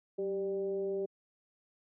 sine tone with frequency modulation, 390.7 Hz, G4, 6 cents flat, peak -31 dBFS, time 0.18-1.06 s, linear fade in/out 10 ms, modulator 202 Hz, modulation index 0.59, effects high-pass 200 Hz 12 dB/octave

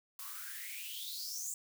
blue noise with high-pass filter sweep, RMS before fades -43 dBFS, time 0.19-1.54 s, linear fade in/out 2 ms, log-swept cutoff 1000 to 7500 Hz, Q 9.3, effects none

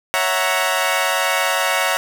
15% pulse chord, F# dominant seventh, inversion second, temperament equal, 554.4 / 659.3 / 740 / 932.3 Hz, C#5 / E5 / F#5 / A#5, 0 / 0 / 0 / 0 cents, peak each -16 dBFS, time 0.14-1.97 s, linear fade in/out 0 ms, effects none

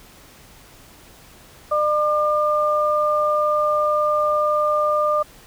sine tone pair together, 601.9 / 1200 Hz, D5 / D6, +42 / +37 cents, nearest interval octave, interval 1195 cents, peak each -19 dBFS, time 1.71-5.23 s, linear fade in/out 10 ms, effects pink hiss -47 dBFS RMS until 5.46 s

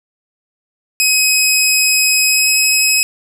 15% pulse tone with pitch glide, 2536 to 2552 Hz, D#7 to D#7, +32 to +43 cents, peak -3 dBFS, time 1-3.03 s, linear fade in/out 0 ms, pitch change +11 cents, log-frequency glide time 2.28-2.45 s, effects none

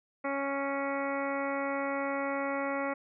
harmonic tone, 277.2 Hz, C#4, in tune, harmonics 1 / 2 / 3 / 4 / 5 / 6 / 7 / 8 / 9, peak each -36 / -34 / -39 / -39 / -40 / -52 / -41 / -42 / -52 dBFS, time 0.24-2.94 s, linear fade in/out 10 ms, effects none

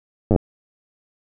slowing click train, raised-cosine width 2 ms, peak -4 dBFS, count 6, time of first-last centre 0.31-0.362 s, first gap 9 ms, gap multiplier 1.07, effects none

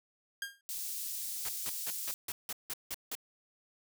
sawtooth tone with exponential decay, 1612 Hz, G6, 48 cents sharp, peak -29 dBFS, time 0.42-0.61 s, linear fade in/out 2 ms, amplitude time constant 40 ms
white high-pass noise, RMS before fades -39 dBFS, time 0.69-2.14 s, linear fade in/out 0 ms, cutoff 5300 Hz, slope 12 dB/octave
white noise bursts, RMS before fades -38 dBFS, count 9, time 1.45-3.152 s, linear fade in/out 2 ms, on 38 ms, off 170 ms
effects none

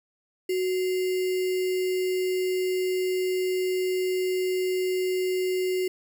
sine tone with sample-and-hold, 370 Hz, F#4, in tune, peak -23 dBFS, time 0.49-5.88 s, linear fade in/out 5 ms, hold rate 2450 Hz, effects none

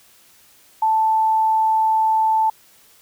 sine tone, 880 Hz, A5, in tune, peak -14 dBFS, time 0.82-2.5 s, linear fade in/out 5 ms, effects white hiss -52 dBFS RMS until 3.01 s

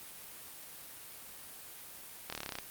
slowing click train, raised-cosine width 0.2 ms, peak -20 dBFS, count 11, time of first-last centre 2.3-2.587 s, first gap 25 ms, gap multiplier 1.03, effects white hiss -49 dBFS RMS until 2.7 s + Opus 32 kbps

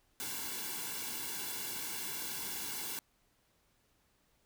white noise with comb filter, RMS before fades -40 dBFS, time 0.2-2.99 s, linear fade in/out 0 ms, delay 1.6 ms, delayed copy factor -0.8, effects pink hiss -73 dBFS RMS until 4.45 s

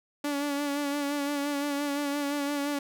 sawtooth tone with vibrato, 286.5 Hz, D4, 43 cents flat, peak -24 dBFS, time 0.24-2.79 s, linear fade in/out 5 ms, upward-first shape sine, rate 5.8 Hz, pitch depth 35 cents each way, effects none

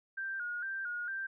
sine tone with vibrato, 1504 Hz, F#6, 28 cents sharp, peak -35 dBFS, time 0.17-1.27 s, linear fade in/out 10 ms, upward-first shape square, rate 2.2 Hz, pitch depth 77 cents each way, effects none

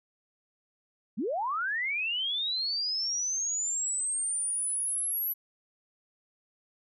sine linear sweep, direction up, 168.1 to 11840 Hz, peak -28 dBFS, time 1.17-5.34 s, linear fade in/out 20 ms, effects none

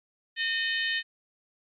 harmonic tone with a mistuned harmonic, 610 Hz, D#5, 34 cents flat, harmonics 3 / 4 / 5 / 6 / 7, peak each -28 / -36 / -32 / -36 / -40 dBFS, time 0.36-1.03 s, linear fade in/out 50 ms, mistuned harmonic 4, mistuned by +58 cents, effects MP3 48 kbps

